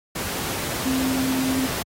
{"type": "tone in noise", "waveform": "sine", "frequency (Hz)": 262, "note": "C4", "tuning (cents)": 2, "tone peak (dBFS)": -21, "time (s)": [0.85, 1.67], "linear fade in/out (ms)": 10, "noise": "pink", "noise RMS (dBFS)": -28, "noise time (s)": [0.15, 1.83], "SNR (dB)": 4, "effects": ["high-pass 80 Hz 12 dB/octave", "AAC 48 kbps"]}